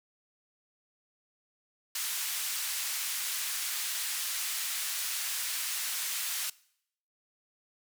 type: band-pass noise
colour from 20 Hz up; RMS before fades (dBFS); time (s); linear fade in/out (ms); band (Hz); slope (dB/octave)
white; -34; 1.95-6.5; 5; 1500 to 14000; 12
effects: noise-tail reverb RT60 0.7 s tail -22 dB re dry